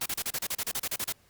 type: noise bursts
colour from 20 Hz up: white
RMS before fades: -31 dBFS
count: 14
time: 0.01-1.125 s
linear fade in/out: 5 ms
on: 49 ms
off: 33 ms
effects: pink hiss -63 dBFS RMS until 1.29 s + Opus 48 kbps

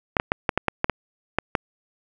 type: clicks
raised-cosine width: 0.5 ms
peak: -4 dBFS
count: 10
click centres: 0.168 / 0.199 / 0.319 / 0.492 / 0.576 / 0.683 / 0.844 / 0.897 / 1.386 / 1.552 s
effects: none

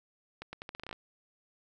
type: accelerating click train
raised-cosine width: 0.3 ms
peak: -25 dBFS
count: 11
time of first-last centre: 0.42-0.929 s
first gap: 110 ms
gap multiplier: 0.81
effects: none

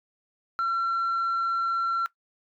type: tone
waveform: sine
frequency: 1358 Hz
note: F6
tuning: 49 cents flat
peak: -21 dBFS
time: 0.59-2.06 s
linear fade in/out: 0 ms
effects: noise-tail reverb RT60 0.1 s tail -20 dB re dry + tanh soft clip ceiling -22 dBFS

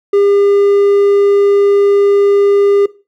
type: tone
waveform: triangle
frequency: 402.6 Hz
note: G4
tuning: 46 cents sharp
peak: -5 dBFS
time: 0.13-2.86 s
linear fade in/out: 5 ms
effects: noise-tail reverb RT60 0.3 s tail -18 dB re dry

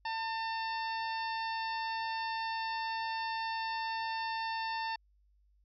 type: harmonic tone with a mistuned harmonic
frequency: 899 Hz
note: A5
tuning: 37 cents sharp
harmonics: 1 / 2 / 3 / 4 / 5 / 6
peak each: -35 / -41 / -45 / -49 / -46 / -50 dBFS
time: 0.05-4.96 s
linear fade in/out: 5 ms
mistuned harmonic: 6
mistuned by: -29 cents
effects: added 50 Hz sine -65 dBFS peak until 5.64 s

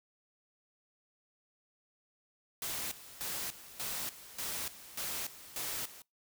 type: noise with tremolo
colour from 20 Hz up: white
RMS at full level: -38 dBFS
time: 2.62-6.02 s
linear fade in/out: 2 ms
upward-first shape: square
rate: 1.7 Hz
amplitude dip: 80%
effects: noise-tail reverb RT60 0.2 s tail -24 dB re dry

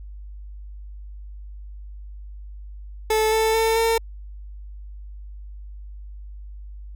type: tone with pitch steps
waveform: 30% pulse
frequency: 436.1 / 442.2 / 448.4 / 454.6 Hz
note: A4 / A4 / A4 / A#4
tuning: -15 / +9 / +33 / -43 cents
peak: -15 dBFS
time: 3.1-3.98 s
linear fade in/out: 5 ms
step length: 220 ms
effects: added 50 Hz sine -35 dBFS peak until 6.95 s

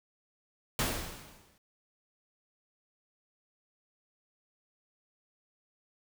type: noise with exponential decay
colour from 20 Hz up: pink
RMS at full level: -28 dBFS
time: 0.79-1.58 s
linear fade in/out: 2 ms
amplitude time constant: 170 ms
effects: none

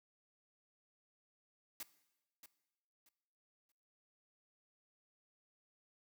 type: noise with echo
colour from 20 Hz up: white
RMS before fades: -45 dBFS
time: 1.8-1.83 s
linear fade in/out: 2 ms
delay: 630 ms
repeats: 3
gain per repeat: -12 dB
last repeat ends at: 3.72 s
effects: noise-tail reverb RT60 1.0 s tail -17 dB re dry

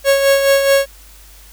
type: tone with tremolo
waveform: 45% pulse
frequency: 551 Hz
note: C#5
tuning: 11 cents flat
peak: -8 dBFS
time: 0.04-0.86 s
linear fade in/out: 50 ms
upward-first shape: sine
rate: 4.7 Hz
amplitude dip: 50%
effects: added 50 Hz sine -41 dBFS peak until 1.52 s + white hiss -44 dBFS RMS until 1.52 s

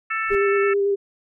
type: harmonic tone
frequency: 442.4 Hz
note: A4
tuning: 9 cents sharp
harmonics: 3 / 4 / 5 / 6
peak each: -25 / -27 / -29 / -31 dBFS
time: 0.1-0.74 s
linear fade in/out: 10 ms
type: noise with exponential growth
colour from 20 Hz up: brown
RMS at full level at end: -27 dBFS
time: 0.23-0.35 s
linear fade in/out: 1 ms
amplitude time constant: 25 ms
type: tone with vibrato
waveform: sine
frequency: 400 Hz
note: G4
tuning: 35 cents sharp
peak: -17 dBFS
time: 0.3-0.96 s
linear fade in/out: 20 ms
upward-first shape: square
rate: 9 Hz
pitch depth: 13 cents each way
effects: none

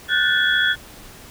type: tone cluster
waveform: sine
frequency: 1455 / 1529 / 1752 / 3358 Hz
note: F#6 / G6 / A6 / G#7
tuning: -29 / -44 / -8 / +18 cents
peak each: -21 dBFS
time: 0.08-0.76 s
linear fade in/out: 50 ms
effects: pink hiss -42 dBFS RMS until 1.3 s

